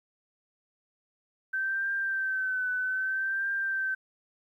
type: tone with vibrato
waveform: sine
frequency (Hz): 1544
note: G6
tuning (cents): -27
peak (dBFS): -27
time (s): 1.53-3.95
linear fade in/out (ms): 10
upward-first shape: triangle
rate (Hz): 0.63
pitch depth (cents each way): 53
effects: 11-bit